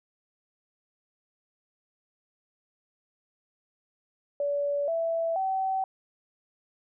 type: tone with pitch steps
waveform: sine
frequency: 573 / 662 / 764.9 Hz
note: D5 / E5 / G5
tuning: -43 / +7 / -43 cents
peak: -25 dBFS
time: 4.4-5.84 s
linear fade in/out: 2 ms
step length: 480 ms
effects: none